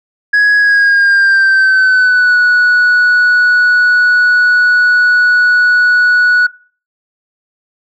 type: tone with pitch glide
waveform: sine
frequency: 1669 to 1469.8 Hz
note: G#6 to F#6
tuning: +8 to -12 cents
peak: -3 dBFS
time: 0.33-6.47 s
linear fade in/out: 10 ms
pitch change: -220 cents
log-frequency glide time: 0.57-2.36 s
effects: noise-tail reverb RT60 0.4 s tail -21 dB re dry + tanh soft clip ceiling -5 dBFS